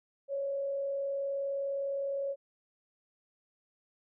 sine tone with frequency modulation, 554.4 Hz, C#5, in tune, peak -31 dBFS, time 0.28-2.36 s, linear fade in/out 50 ms, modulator 39.7 Hz, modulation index 0.24, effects none

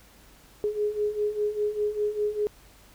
sine beating tone pair, 415.3 / 420.3 Hz, G#4 / G#4, 0 / +21 cents, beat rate 5 Hz, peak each -30 / -26 dBFS, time 0.64-2.47 s, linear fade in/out 0 ms, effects added 50 Hz sine -57 dBFS peak until 2.94 s + pink hiss -55 dBFS RMS until 2.94 s

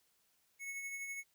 square tone with tremolo, 2200 Hz, C#7, 14 cents flat, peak -40 dBFS, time 0.59-1.24 s, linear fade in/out 50 ms, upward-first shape triangle, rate 12 Hz, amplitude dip 45%, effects white hiss -75 dBFS RMS until 1.34 s

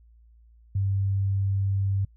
sine tone, 98 Hz, G2, in tune, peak -22 dBFS, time 0.75-2.05 s, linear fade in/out 5 ms, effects noise-tail reverb RT60 0.1 s tail -26 dB re dry + added 57 Hz sine -52 dBFS peak until 2.16 s

